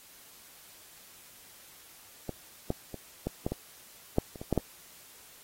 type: clicks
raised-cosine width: 2 ms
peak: -20 / -15 / -25 / -17 / -16 / -18 / -10 / -30 / -26 / -13 / -12 dBFS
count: 11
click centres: 2.293 / 2.704 / 2.943 / 3.27 / 3.465 / 3.52 / 4.184 / 4.358 / 4.415 / 4.527 / 4.577 s
effects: white hiss -54 dBFS RMS until 5.43 s + AAC 48 kbps